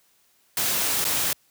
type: noise with dropouts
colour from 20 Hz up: white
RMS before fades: -24 dBFS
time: 0.57-1.33 s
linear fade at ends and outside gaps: 2 ms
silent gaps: 1.043-1.05 s
effects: white hiss -63 dBFS RMS until 1.5 s + high-pass 60 Hz 12 dB/octave